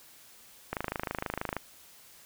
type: click train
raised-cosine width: 0.5 ms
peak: -16 dBFS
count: 23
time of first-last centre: 0.73-1.567 s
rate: 26.3 Hz
effects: white hiss -55 dBFS RMS until 2.25 s